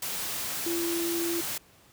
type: tone in noise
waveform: sine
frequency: 338.9 Hz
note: E4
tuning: 48 cents sharp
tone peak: -28 dBFS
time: 0.66-1.41 s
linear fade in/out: 5 ms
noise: white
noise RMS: -33 dBFS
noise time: 0.02-1.58 s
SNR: +2 dB
effects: pink hiss -58 dBFS RMS until 1.92 s + high-pass 60 Hz 12 dB/octave